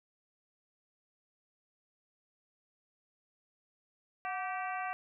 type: harmonic tone with a mistuned harmonic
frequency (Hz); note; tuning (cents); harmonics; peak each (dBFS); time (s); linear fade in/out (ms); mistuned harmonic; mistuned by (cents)
386.9; G4; -23; 2 / 3 / 4 / 5 / 6 / 7; -37 / -41 / -43 / -45 / -47 / -48; 4.25-4.93; 0; 2; -83
effects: none